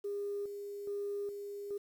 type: tone with tremolo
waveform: sine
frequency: 405.6 Hz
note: G#4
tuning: 41 cents flat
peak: -34 dBFS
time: 0.04-1.78 s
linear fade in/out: 10 ms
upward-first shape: square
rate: 1.2 Hz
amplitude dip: 50%
effects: tanh soft clip ceiling -30 dBFS + 10-bit